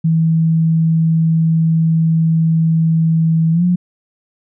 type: tone with pitch glide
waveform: sine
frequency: 162.3 to 178.01 Hz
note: E3 to F3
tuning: -27 to +33 cents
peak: -10 dBFS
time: 0.04-3.76 s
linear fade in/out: 10 ms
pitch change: +160 cents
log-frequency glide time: 3.52-3.64 s
effects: none